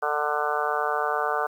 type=harmonic tone; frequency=148.9 Hz; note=D3; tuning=24 cents sharp; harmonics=3 / 4 / 5 / 6 / 7 / 8 / 9 / 10; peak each=-31 / -32 / -29 / -33 / -34 / -29 / -34 / -31 dBFS; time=0.02-1.47 s; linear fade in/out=10 ms; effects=9-bit